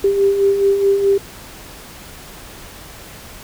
sine beating tone pair, 392 / 396.7 Hz, G4 / G4, 0 / +21 cents, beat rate 4.7 Hz, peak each -21 / -12 dBFS, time 0.04-1.18 s, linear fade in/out 5 ms, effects pink hiss -37 dBFS RMS until 3.43 s

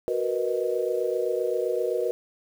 sine chord, B major seventh, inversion second, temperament equal, 370 / 466.2 / 493.9 / 622.3 Hz, F#4 / A#4 / B4 / D#5, 0 / 0 / 0 / 0 cents, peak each -29 / -28 / -28 / -32 dBFS, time 0.08-2.11 s, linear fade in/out 0 ms, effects 8-bit

